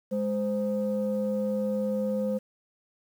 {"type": "tone pair together", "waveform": "sine", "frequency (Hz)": [207.6, 518.6], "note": ["G#3", "C5"], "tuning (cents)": [0, -15], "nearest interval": "octave + major third", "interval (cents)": 1585, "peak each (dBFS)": -27, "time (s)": [0.11, 2.39], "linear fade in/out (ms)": 20, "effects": ["tanh soft clip ceiling -20 dBFS", "9-bit"]}